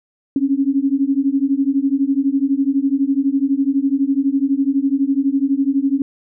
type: beating tone pair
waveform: sine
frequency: 268.9 / 280.9 Hz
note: C4 / C#4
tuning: +47 / +23 cents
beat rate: 12 Hz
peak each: -17 dBFS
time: 0.36-6.02 s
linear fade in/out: 2 ms
effects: none